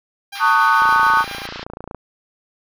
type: tone with tremolo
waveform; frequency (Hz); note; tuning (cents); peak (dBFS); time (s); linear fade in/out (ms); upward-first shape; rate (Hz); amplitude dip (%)
10% pulse; 799; G5; +33; -21; 0.32-1.47; 10; sine; 7.1; 40
type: band-pass noise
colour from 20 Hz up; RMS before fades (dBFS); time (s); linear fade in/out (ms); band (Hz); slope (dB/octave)
pink; -34; 0.35-1.64; 5; 1100 to 5100; 48
type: chord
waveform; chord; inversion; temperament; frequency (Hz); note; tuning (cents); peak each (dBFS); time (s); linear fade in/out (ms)
sine; D# half-diminished seventh; second; just; 896 / 1120.1 / 1244.5 / 1493.4; A5 / C#6 / D#6 / F#6; +31 / +18 / 0 / +16; -17; 0.39-1.25; 50
type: click train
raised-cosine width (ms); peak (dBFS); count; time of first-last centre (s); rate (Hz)
1; -17; 33; 0.82-1.947; 28.4
effects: none